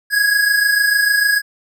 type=tone pair together; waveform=square; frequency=1639 / 1665.7 Hz; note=G#6 / G#6; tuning=-23 / +5 cents; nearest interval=unison; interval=28 cents; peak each=-20 / -14 dBFS; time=0.1-1.42 s; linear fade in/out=50 ms; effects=none

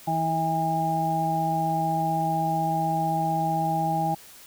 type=harmonic tone; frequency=162.2 Hz; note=E3; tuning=28 cents flat; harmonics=1 / 2 / 4 / 5; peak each=-28 / -33 / -33 / -24 dBFS; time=0.07-4.15 s; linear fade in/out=10 ms; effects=white hiss -48 dBFS RMS until 4.46 s

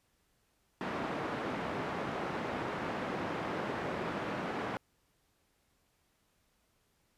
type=band-pass noise; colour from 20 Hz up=pink; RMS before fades=-37 dBFS; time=0.81-4.77 s; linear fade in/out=0 ms; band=190 to 1700 Hz; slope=12 dB/octave; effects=pink hiss -74 dBFS RMS until 7.17 s + resampled to 32000 Hz

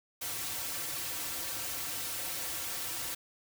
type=noise with comb filter; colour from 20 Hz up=white; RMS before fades=-37 dBFS; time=0.21-3.15 s; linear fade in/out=10 ms; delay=4.8 ms; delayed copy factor=-0.9; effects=none

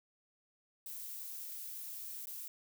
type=noise with dropouts; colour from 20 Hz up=violet; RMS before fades=-45 dBFS; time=0.86-2.48 s; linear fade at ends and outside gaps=2 ms; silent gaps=2.257-2.27 s; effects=none

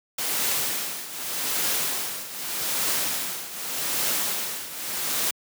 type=noise with tremolo; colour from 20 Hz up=white; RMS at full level=-24 dBFS; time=0.18-5.31 s; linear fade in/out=5 ms; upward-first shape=triangle; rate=0.83 Hz; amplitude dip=80%; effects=high-pass 150 Hz 12 dB/octave

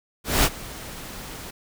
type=noise with ADSR envelope; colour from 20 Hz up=pink; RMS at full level=-17 dBFS; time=0.24-1.51 s; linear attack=200 ms; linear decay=50 ms; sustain=-20 dB; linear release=11 ms; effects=none

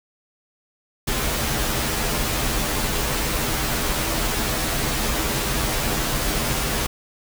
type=noise with comb filter; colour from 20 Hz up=pink; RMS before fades=-23 dBFS; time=1.07-6.87 s; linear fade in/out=10 ms; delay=11 ms; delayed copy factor=-0.75; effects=none

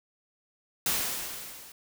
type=noise with level ramp; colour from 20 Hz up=white; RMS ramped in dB=-26 to -49 dBFS; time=0.86-1.72 s; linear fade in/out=2 ms; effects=none

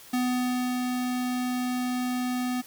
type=tone with ADSR envelope; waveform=square; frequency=249.8 Hz; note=B3; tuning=20 cents sharp; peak=-24 dBFS; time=0.13-2.62 s; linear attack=8 ms; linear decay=620 ms; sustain=-3 dB; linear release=18 ms; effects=white hiss -49 dBFS RMS until 2.66 s

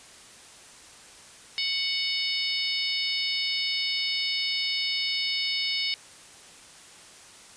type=harmonic tone; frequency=740 Hz; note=F#5; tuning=in tune; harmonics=3 / 4 / 5 / 6 / 7; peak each=-32 / -32 / -32 / -32 / -32 dBFS; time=1.58-5.94 s; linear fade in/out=0 ms; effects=white hiss -49 dBFS RMS until 7.56 s + resampled to 22050 Hz

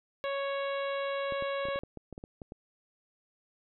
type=harmonic tone; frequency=554.4 Hz; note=C#5; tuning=in tune; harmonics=1 / 2 / 3 / 4 / 5 / 6 / 7; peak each=-32 / -38 / -42 / -44 / -46 / -48 / -49 dBFS; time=0.24-1.79 s; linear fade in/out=0 ms
type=clicks; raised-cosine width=2 ms; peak=-29 dBFS; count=12; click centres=1.323 / 1.424 / 1.654 / 1.686 / 1.759 / 1.835 / 1.973 / 2.127 / 2.179 / 2.239 / 2.418 / 2.521 s
effects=none

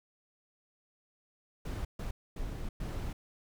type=noise bursts at uneven times; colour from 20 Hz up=brown; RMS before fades=-37 dBFS; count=4; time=1.65-1.85 / 1.99-2.11 / 2.36-2.69 / 2.8-3.13 s; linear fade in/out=5 ms; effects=none

